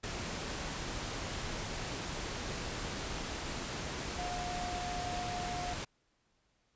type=tone in noise; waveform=sine; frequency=715 Hz; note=F5; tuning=41 cents sharp; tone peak=-38 dBFS; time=4.18-5.74 s; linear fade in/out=10 ms; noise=pink; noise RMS=-39 dBFS; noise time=0.03-5.85 s; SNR=-2 dB; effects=pink hiss -75 dBFS RMS until 6.75 s + resampled to 16000 Hz